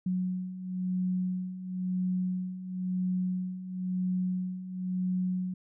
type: beating tone pair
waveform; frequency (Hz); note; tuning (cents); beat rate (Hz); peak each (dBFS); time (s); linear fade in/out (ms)
sine; 182.8 / 183.78; F#3 / F#3; -21 / -11; 0.98; -35 / -30; 0.06-5.54; 5
effects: none